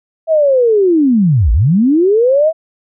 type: linear two-way sweep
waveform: sine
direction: down then up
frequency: 659.3 to 49 to 659.3 Hz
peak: -7 dBFS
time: 0.27-2.53 s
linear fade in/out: 50 ms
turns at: 1.52 s
effects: none